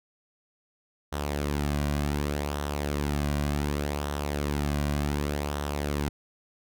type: tone with flanger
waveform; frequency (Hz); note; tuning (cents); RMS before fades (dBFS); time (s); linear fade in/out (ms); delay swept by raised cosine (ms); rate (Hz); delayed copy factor
sawtooth; 72.7; D2; -17; -29; 1.12-6.09; 10; 0.42 to 2.32; 0.67; -0.5
effects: none